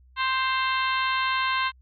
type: harmonic tone with a mistuned harmonic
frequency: 523.3 Hz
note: C5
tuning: in tune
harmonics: 2 / 3 / 4 / 5 / 6 / 7 / 8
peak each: -25 / -29 / -31 / -33 / -35 / -36 / -37 dBFS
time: 0.16-1.72 s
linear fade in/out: 50 ms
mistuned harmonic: 5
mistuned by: +34 cents
effects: added 63 Hz sine -52 dBFS peak until 1.81 s